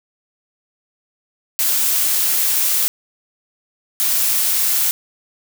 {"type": "noise bursts at uneven times", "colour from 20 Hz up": "blue", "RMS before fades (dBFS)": -17, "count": 2, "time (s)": [[1.59, 2.88], [4, 4.91]], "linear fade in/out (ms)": 0, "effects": []}